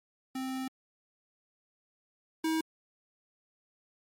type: tone pair in turn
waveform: square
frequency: 261.6 / 320 Hz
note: C4 / D#4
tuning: 0 / +49 cents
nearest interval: minor third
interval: 349 cents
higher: second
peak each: -34 / -28 dBFS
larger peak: second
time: 0.35-0.68 / 2.44-2.61 s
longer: first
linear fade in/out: 5 ms
effects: MP3 64 kbps